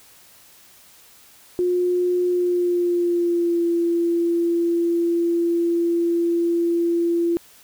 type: tone with pitch glide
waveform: sine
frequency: 357.7 to 340.4 Hz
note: F4 to F4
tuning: +41 to -44 cents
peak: -17 dBFS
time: 1.59-7.37 s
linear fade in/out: 0 ms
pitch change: -85 cents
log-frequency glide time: 2.26-3.66 s
effects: white hiss -50 dBFS RMS until 7.63 s